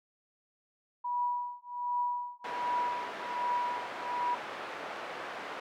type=tone with tremolo; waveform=sine; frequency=974 Hz; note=B5; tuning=24 cents flat; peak=-27 dBFS; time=1.04-4.35 s; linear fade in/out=10 ms; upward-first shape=triangle; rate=1.3 Hz; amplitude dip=100%
type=band-pass noise; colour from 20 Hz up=pink; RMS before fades=-41 dBFS; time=2.44-5.6 s; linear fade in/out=5 ms; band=540 to 2000 Hz; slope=12 dB/octave
effects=none